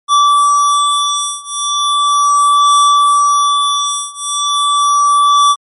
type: beating tone pair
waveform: square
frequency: 1157 / 1157.37 Hz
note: D6 / D6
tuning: -26 / -26 cents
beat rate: 0.37 Hz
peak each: -12 / -13 dBFS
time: 0.08-5.56 s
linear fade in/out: 50 ms
effects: MP3 48 kbps